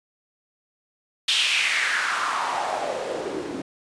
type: noise with band-pass filter sweep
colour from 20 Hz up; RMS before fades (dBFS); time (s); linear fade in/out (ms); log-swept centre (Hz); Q
white; -25; 1.28-3.62; 5; 3400 to 280; 3.6
effects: resampled to 22050 Hz